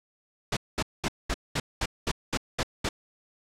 pink noise bursts, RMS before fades -27 dBFS, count 10, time 0.52-2.89 s, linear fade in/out 5 ms, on 48 ms, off 210 ms, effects low-pass 7000 Hz 12 dB/octave

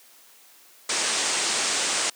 white low-pass noise, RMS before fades -25 dBFS, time 0.89-2.1 s, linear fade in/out 5 ms, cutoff 9100 Hz, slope 96 dB/octave, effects white hiss -53 dBFS RMS until 2.15 s + high-pass 300 Hz 12 dB/octave

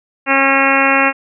harmonic tone, 272.2 Hz, C#4, 31 cents flat, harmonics 1 / 2 / 3 / 4 / 5 / 6 / 7 / 8 / 9 / 10, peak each -19 / -19 / -19 / -19 / -19 / -19 / -19 / -19 / -19 / -19 dBFS, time 0.26-1.13 s, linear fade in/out 50 ms, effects none

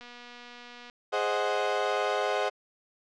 click train, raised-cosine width 0.2 ms, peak -29 dBFS, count 216, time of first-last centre 0.01-0.898 s, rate 242 Hz
30% pulse chord, Ab dominant seventh, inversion none, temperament equal, 415.3 / 523.3 / 622.3 / 740 Hz, Ab4 / C5 / Eb5 / Gb5, 0 / 0 / 0 / 0 cents, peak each -29 dBFS, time 1.12-2.5 s, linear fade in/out 20 ms
effects low-pass 4000 Hz 12 dB/octave

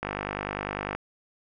click train, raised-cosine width 0.5 ms, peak -14 dBFS, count 47, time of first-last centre 0.03-0.95 s, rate 50 Hz, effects none

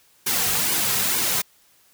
white noise with flanger, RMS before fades -22 dBFS, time 0.26-1.42 s, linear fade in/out 10 ms, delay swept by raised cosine 1.5 to 3.5 ms, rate 2.2 Hz, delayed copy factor -0.7, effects white hiss -58 dBFS RMS until 1.93 s

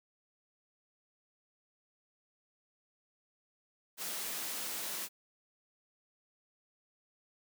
white high-pass noise, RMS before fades -39 dBFS, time 3.97-5.09 s, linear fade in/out 50 ms, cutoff 160 Hz, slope 24 dB/octave, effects none

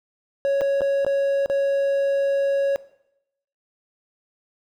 triangle tone with dropouts, 554.4 Hz, C#5, in tune, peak -16 dBFS, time 0.45-2.76 s, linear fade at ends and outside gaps 0 ms, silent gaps 0.61-0.616 / 0.808-0.817 / 1.048-1.065 / 1.46-1.499 s, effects noise-tail reverb RT60 0.8 s tail -18 dB re dry

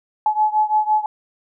sine beating tone pair, 853 / 858.9 Hz, G#5 / A5, +46 / -42 cents, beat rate 5.9 Hz, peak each -17 / -19 dBFS, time 0.26-1.06 s, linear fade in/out 2 ms, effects none

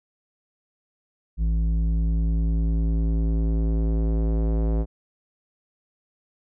square tone with low-pass filter sweep, 55 Hz, A1, in tune, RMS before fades -22 dBFS, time 1.37-4.86 s, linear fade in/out 50 ms, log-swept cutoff 140 to 550 Hz, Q 1.1, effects none

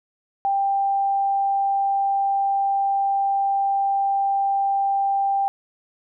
sine tone, 790 Hz, G5, 13 cents sharp, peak -18 dBFS, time 0.45-5.48 s, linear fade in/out 0 ms, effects none

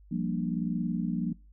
sine chord, G minor seventh, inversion third, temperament equal, 174.61 / 196 / 233.1 / 293.7 Hz, F3 / G3 / Bb3 / D4, 0 / 0 / 0 / 0 cents, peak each -31 / -35 / -32 / -37 dBFS, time 0.11-1.33 s, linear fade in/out 10 ms, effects noise-tail reverb RT60 0.3 s tail -22 dB re dry + added 50 Hz sine -52 dBFS peak until 1.52 s

